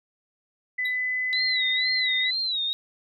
sine tone with pitch glide, 2004 to 2018 Hz, B6 to B6, +25 to +37 cents, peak -24 dBFS, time 0.78-2.31 s, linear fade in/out 10 ms, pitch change +12 cents, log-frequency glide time 0.92-1.51 s
triangle tone with exponential decay, 3850 Hz, B7, 45 cents flat, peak -27 dBFS, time 0.85-0.98 s, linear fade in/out 5 ms, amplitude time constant 27 ms
sine tone with vibrato, 3918 Hz, B7, 15 cents flat, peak -24 dBFS, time 1.33-2.73 s, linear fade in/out 0 ms, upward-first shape sine, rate 2.1 Hz, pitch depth 120 cents each way
effects none

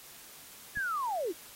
sine linear sweep, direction down, 1731 to 300 Hz, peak -30 dBFS, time 0.75-1.33 s, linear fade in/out 20 ms
click, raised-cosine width 5 ms, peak -34 dBFS, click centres 0.773 s
effects white hiss -51 dBFS RMS until 1.55 s + AAC 48 kbps

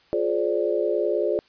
sine chord, D half-diminished seventh, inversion first, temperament just, 352.4 / 422.9 / 528.6 / 587.3 Hz, F4 / Ab4 / C5 / D5, +16 / +31 / +18 / 0 cents, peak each -26 / -25 / -28 / -26 dBFS, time 0.13-1.39 s, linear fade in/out 0 ms, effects white hiss -58 dBFS RMS until 1.48 s + resampled to 11025 Hz

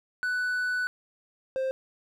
triangle tone pair in turn, 1489 / 526.4 Hz, F#6 / C5, +11 / +10 cents, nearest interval octave + tritone, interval 1801 cents, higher first, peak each -24 / -24 dBFS, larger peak neither, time 0.23-0.87 / 1.56-1.71 s, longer first, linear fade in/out 0 ms, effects none

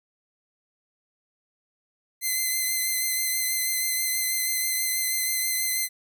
5% pulse tone with vibrato, 2056 Hz, C7, 31 cents flat, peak -14 dBFS, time 2.21-5.89 s, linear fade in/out 50 ms, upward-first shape triangle, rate 6.2 Hz, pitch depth 24 cents each way, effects none

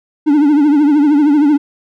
triangle tone with vibrato, 293.7 Hz, D4, in tune, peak -5 dBFS, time 0.26-1.58 s, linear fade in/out 20 ms, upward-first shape triangle, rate 13 Hz, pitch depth 110 cents each way, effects none

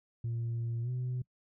sine tone with pitch glide, 116.54 to 125.63 Hz, A#2 to B2, 0 to +30 cents, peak -30 dBFS, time 0.24-1.22 s, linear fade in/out 5 ms, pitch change +130 cents, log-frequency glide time 0.82-0.9 s, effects noise-tail reverb RT60 0.1 s tail -25 dB re dry + tanh soft clip ceiling -30 dBFS

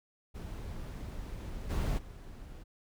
brown noise with level steps, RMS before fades -41 / -31 / -47 dBFS, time 0.34-2.64 s, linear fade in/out 20 ms, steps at 1.69 / 1.97 s, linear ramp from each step 20 ms, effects none

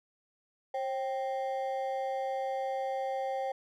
triangle ring-modulated tone, 659.3 Hz, E5, in tune, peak -26 dBFS, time 0.74-3.52 s, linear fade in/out 5 ms, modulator 123 Hz, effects none

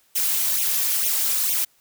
blue noise with flanger, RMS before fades -22 dBFS, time 0.15-1.65 s, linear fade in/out 10 ms, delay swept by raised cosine 0.31 to 3.81 ms, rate 2.2 Hz, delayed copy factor +0.85, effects white hiss -61 dBFS RMS until 1.8 s

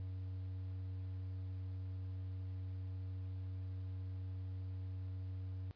triangle tone, 93.4 Hz, F#2, 17 cents sharp, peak -39 dBFS, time 0-5.71 s, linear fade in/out 0 ms, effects pink hiss -70 dBFS RMS until 5.75 s + resampled to 11025 Hz

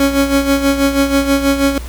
30% pulse tone with tremolo, 276.9 Hz, C#4, 2 cents flat, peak -6 dBFS, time 0-1.78 s, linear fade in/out 2 ms, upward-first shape sine, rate 6.2 Hz, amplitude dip 65%, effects added 60 Hz sine -24 dBFS peak until 1.88 s + pink hiss -35 dBFS RMS until 1.88 s

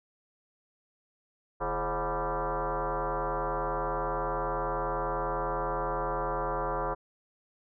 sine tone with frequency modulation, 230.1 Hz, A#3, 22 cents flat, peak -28 dBFS, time 1.6-6.95 s, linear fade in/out 20 ms, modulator 190 Hz, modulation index 5.7, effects none

